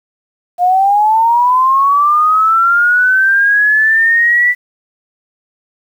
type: linear sweep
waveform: sine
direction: up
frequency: 701 to 1976 Hz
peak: -7 dBFS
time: 0.58-4.55 s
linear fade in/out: 50 ms
effects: 7-bit